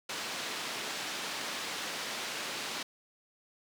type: band-pass noise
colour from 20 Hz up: white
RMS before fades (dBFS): -38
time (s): 0.09-2.83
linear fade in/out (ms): 5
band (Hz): 200 to 4500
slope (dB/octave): 12
effects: none